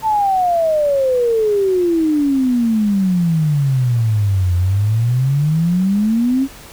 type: exponential two-way sweep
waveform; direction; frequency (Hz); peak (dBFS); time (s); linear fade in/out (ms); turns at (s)
sine; down then up; 897 to 87.31 to 276.6; -12; 0.02-6.48; 50; 4.55
effects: pink hiss -38 dBFS RMS until 6.72 s